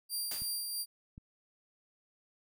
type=tone with tremolo; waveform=15% pulse; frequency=4740 Hz; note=D8; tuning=15 cents sharp; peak=-27 dBFS; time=0.09-0.86 s; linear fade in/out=50 ms; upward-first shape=sine; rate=3 Hz; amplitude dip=35%
type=noise with exponential decay; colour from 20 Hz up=white; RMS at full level=-38 dBFS; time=0.31-0.58 s; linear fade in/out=5 ms; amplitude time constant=58 ms
type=clicks; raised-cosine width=5 ms; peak=-36 dBFS; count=2; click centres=0.42 / 1.179 s
effects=none